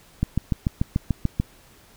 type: click train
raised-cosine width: 5 ms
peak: -8 dBFS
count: 9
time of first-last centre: 0.23-1.4 s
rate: 6.84 Hz
effects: pink hiss -53 dBFS RMS until 1.96 s